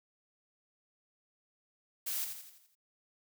blue noise with echo, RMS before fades -36 dBFS, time 2.06-2.25 s, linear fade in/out 10 ms, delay 84 ms, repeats 6, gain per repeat -6 dB, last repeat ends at 2.754 s, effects none

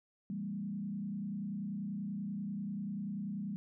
sine tone with frequency modulation, 200 Hz, G3, 35 cents sharp, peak -36 dBFS, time 0.3-3.56 s, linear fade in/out 0 ms, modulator 30.3 Hz, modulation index 0.97, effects none

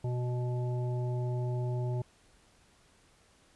harmonic tone, 123.47 Hz, B2, in tune, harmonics 1 / 3 / 5 / 7, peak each -30 / -40 / -44 / -47 dBFS, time 0.04-2.02 s, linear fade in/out 5 ms, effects pink hiss -64 dBFS RMS until 3.55 s + resampled to 24000 Hz

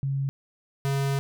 sine / square tone pair in turn, 137.2 / 138.07 Hz, C#3 / C#3, -17 / -7 cents, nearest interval unison, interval 10 cents, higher second, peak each -24 dBFS, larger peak neither, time 0.03-0.29 / 0.85-1.19 s, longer second, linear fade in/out 0 ms, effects none

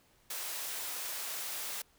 white high-pass noise, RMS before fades -39 dBFS, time 0.3-1.82 s, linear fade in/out 5 ms, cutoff 470 Hz, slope 12 dB/octave, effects pink hiss -67 dBFS RMS until 1.98 s

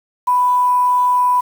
sine tone with quantisation, 991 Hz, B5, 6 cents sharp, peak -11 dBFS, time 0.27-1.41 s, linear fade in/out 10 ms, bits 6, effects none

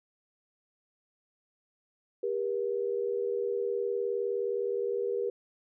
sine tone pair together, 398.9 / 478.4 Hz, G4 / A#4, +30 / +45 cents, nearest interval minor third, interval 315 cents, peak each -31 / -31 dBFS, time 2.23-5.3 s, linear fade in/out 5 ms, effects none

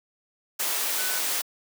sine tone in noise, 1497 Hz, F#6, 20 cents sharp, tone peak -34 dBFS, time 0.98-1.19 s, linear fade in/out 10 ms, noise white, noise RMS -27 dBFS, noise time 0.59-1.42 s, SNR -10 dB, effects high-pass 400 Hz 12 dB/octave

